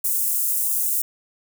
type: high-pass noise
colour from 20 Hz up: white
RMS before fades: -22 dBFS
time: 0.04-1.02 s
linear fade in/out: 5 ms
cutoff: 8200 Hz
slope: 24 dB/octave
effects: none